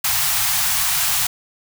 white band-stop noise, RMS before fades -19 dBFS, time 0.04-1.27 s, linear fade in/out 5 ms, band 170 to 680 Hz, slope 96 dB/octave, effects none

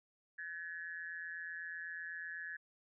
sine tone with amplitude modulation, 1700 Hz, G#6, 40 cents sharp, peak -38 dBFS, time 0.38-2.57 s, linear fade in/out 10 ms, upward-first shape sine, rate 168 Hz, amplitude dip 90%, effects none

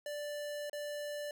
square tone with dropouts, 587.3 Hz, D5, in tune, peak -39 dBFS, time 0.06-1.31 s, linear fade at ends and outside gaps 2 ms, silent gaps 0.697-0.73 s, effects none

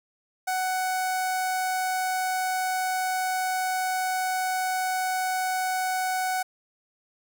sawtooth tone with notch filter, 745 Hz, F#5, 12 cents sharp, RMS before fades -27 dBFS, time 0.47-6.43 s, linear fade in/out 10 ms, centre 3200 Hz, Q 1.5, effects none

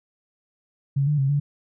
sine tone with pitch steps, 138.8 / 148.5 / 135.9 / 143.9 Hz, C#3 / D3 / C#3 / D3, +3 / +20 / -34 / -35 cents, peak -18 dBFS, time 0.96-1.4 s, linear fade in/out 10 ms, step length 110 ms, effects none

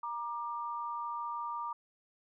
sine tone pair together, 943.5 / 1189 Hz, A#5 / D6, +21 / +21 cents, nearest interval major third, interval 400 cents, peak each -38 / -38 dBFS, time 0.03-1.73 s, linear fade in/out 5 ms, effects none

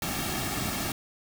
pink noise with comb filter, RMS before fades -31 dBFS, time 0.02-0.92 s, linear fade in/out 2 ms, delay 2 ms, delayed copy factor -0.65, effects none

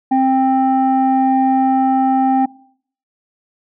sine tone pair together, 263.6 / 790 Hz, C4 / G5, +13 / +13 cents, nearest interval octave + perfect fifth, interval 1900 cents, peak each -12 dBFS, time 0.11-2.46 s, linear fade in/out 10 ms, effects noise-tail reverb RT60 0.6 s tail -23 dB re dry + tanh soft clip ceiling -7 dBFS

